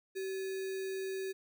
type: tone with sample-and-hold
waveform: sine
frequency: 382.3 Hz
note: G4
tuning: 43 cents flat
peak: -35 dBFS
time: 0.15-1.33 s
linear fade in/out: 20 ms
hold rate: 2100 Hz
effects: none